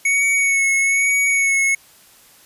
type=tone with vibrato; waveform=square; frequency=2217 Hz; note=C#7; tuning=in tune; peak=-15 dBFS; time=0.05-1.75 s; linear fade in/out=5 ms; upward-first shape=sine; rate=1.1 Hz; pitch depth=26 cents each way; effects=white hiss -49 dBFS RMS until 2.45 s + resampled to 32000 Hz